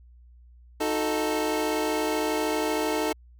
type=chord; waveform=25% pulse; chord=D# diminished; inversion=none; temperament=equal with one note detuned; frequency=311.1 / 363.8 / 440 Hz; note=D#4 / F#4 / A4; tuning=0 / -29 / 0 cents; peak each=-24 / -30 / -24 dBFS; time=0.8-3.13 s; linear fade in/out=10 ms; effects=added 60 Hz sine -49 dBFS peak until 3.39 s